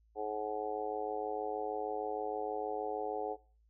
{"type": "harmonic tone", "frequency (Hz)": 106.4, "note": "G#2", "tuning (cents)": 42, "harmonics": [3, 4, 5, 6, 7, 8], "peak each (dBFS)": [-47, -38, -42, -50, -39, -45], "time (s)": [0.15, 3.37], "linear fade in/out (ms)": 50, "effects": ["noise-tail reverb RT60 0.4 s tail -20 dB re dry", "added 55 Hz sine -65 dBFS peak until 3.69 s"]}